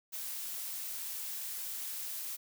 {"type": "noise", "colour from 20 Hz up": "blue", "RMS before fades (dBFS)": -40, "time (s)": [0.12, 2.37], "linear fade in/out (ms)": 20, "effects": []}